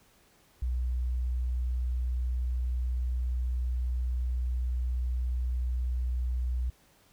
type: tone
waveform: sine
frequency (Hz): 61.74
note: B1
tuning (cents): 0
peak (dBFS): -27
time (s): 0.62-6.7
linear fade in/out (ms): 5
effects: pink hiss -63 dBFS RMS until 7.12 s